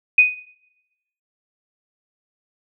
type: tone with exponential decay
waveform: sine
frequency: 2491 Hz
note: D#7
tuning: 1 cent sharp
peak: -6 dBFS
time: 0.18-0.47 s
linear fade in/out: 5 ms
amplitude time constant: 61 ms
effects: noise-tail reverb RT60 0.9 s tail -19 dB re dry